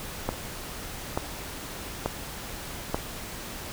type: click train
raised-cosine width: 1 ms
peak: -11 dBFS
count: 4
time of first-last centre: 0.29-2.945 s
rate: 1.13 Hz
effects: pink hiss -38 dBFS RMS until 3.72 s